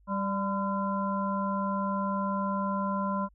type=harmonic tone with a mistuned harmonic; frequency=196 Hz; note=G3; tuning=in tune; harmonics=1 / 3 / 5 / 7; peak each=-30 / -36 / -31 / -40 dBFS; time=0.07-3.29 s; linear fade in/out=50 ms; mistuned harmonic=5; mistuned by=+62 cents; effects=added 50 Hz sine -58 dBFS peak until 3.34 s